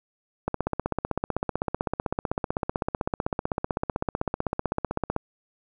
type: click train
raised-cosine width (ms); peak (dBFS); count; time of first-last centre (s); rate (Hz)
1; -11; 75; 0.48-5.164; 15.8
effects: none